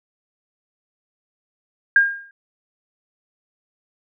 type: tone with exponential decay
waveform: sine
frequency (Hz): 1613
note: G6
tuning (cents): +49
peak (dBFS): -7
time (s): 1.96-2.31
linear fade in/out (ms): 2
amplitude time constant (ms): 74
effects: none